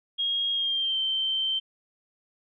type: tone with pitch glide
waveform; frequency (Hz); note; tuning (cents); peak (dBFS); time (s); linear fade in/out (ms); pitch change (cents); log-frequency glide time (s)
sine; 3266 to 3115; G#7 to G7; -30 to -12; -24; 0.18-1.6; 20; -82; 0.53-0.98
effects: none